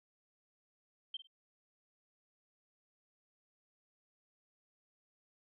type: tone with echo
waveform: sine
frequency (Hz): 3140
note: G7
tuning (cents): +2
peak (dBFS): -38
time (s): 1.14-1.17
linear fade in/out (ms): 5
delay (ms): 51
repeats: 2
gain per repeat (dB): -12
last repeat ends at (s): 1.272
effects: none